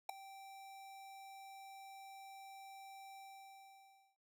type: tone with ADSR envelope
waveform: square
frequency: 780 Hz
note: G5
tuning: 9 cents flat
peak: -34 dBFS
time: 0.09-4.17 s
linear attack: 5 ms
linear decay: 4 ms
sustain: -19 dB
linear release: 1000 ms
effects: none